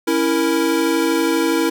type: chord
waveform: square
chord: A# diminished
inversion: first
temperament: equal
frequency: 277.2 / 329.6 / 466.2 Hz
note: C#4 / E4 / A#4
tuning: 0 / 0 / 0 cents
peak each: -23 / -18 / -22 dBFS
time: 0.07-1.7 s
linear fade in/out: 10 ms
effects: none